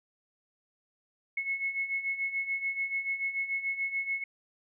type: beating tone pair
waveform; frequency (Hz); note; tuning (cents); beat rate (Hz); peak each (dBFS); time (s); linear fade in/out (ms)
sine; 2184 / 2190.9; C#7 / C#7; -26 / -21; 6.9; -36 / -31; 1.37-4.24; 5
effects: none